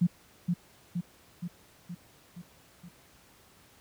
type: tone with echo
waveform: sine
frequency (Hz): 174.61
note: F3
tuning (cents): 0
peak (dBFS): -20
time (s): 0.01-0.07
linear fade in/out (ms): 10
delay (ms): 470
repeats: 6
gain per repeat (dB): -4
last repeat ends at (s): 2.89
effects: pink hiss -59 dBFS RMS until 3.8 s + high-pass 60 Hz 12 dB/octave